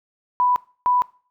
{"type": "tone pair in turn", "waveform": "sine", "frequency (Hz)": [990, 990], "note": ["B5", "B5"], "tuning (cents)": [4, 4], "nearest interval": "unison", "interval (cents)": 0, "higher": "neither", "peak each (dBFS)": -15, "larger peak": "neither", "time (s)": [[0.4, 0.56], [0.86, 1.02]], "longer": "neither", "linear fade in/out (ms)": 0, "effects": ["noise-tail reverb RT60 0.4 s tail -21 dB re dry"]}